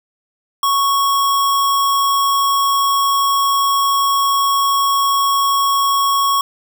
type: tone with sample-and-hold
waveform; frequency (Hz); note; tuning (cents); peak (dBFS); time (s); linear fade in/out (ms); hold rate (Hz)
sine; 1108.7; C#6; 0; -12; 0.63-6.41; 2; 4410
effects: none